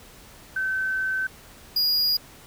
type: tone pair in turn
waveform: sine / square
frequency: 1535 / 4873 Hz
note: G6 / D#8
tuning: -37 / -37 cents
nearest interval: octave + minor sixth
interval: 2000 cents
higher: second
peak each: -23 / -20 dBFS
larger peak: second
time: 0.56-1.27 / 1.76-2.17 s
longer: first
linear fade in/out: 5 ms
effects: pink hiss -48 dBFS RMS until 2.46 s